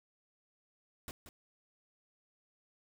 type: noise with echo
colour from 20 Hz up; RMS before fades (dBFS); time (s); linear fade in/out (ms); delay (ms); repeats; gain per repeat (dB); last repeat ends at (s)
pink; -44; 1.08-1.11; 0; 180; 1; -9; 1.29
effects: none